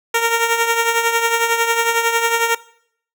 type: tone with tremolo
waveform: 10% pulse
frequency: 462.1 Hz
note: A#4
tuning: 15 cents flat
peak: -4 dBFS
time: 0.14-2.55 s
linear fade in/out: 5 ms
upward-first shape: triangle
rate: 11 Hz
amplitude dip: 65%
effects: noise-tail reverb RT60 0.6 s tail -19 dB re dry